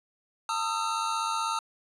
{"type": "tone cluster", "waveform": "square", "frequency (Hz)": [900, 1247, 1343], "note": ["A5", "D#6", "E6"], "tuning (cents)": [39, 3, 32], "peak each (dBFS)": [-32, -33, -33], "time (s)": [0.49, 1.59], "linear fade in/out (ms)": 2, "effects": ["resampled to 24000 Hz"]}